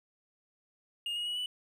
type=tone with pitch steps; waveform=triangle; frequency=2841 / 2882 / 2924 / 2967 Hz; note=F7 / F#7 / F#7 / F#7; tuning=+29 / -46 / -21 / +4 cents; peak=-31 dBFS; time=1.06-1.46 s; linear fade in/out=2 ms; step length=100 ms; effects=none